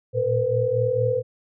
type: tone cluster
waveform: sine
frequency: 114.1 / 118.5 / 465.3 / 506 Hz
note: A#2 / A#2 / A#4 / B4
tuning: -37 / +29 / -3 / +42 cents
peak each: -28 / -28 / -26 / -21 dBFS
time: 0.13-1.23 s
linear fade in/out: 50 ms
effects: none